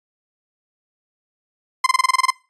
30% pulse tone bursts, 1038 Hz, C6, 14 cents flat, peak -9 dBFS, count 10, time 1.84-2.305 s, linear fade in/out 5 ms, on 24 ms, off 25 ms, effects noise-tail reverb RT60 0.3 s tail -23 dB re dry + resampled to 24000 Hz

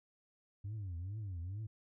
sine tone with vibrato, 95.9 Hz, G2, 37 cents flat, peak -37 dBFS, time 0.64-1.67 s, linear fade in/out 10 ms, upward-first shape triangle, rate 2.3 Hz, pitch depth 270 cents each way, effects tanh soft clip ceiling -38 dBFS

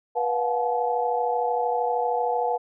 sine tone cluster, 486.9 / 714 / 747 / 859 Hz, B4 / F5 / F#5 / A5, -25 / +38 / +16 / -42 cents, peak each -26 / -27 / -30 / -27 dBFS, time 0.15-2.58 s, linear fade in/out 20 ms, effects none

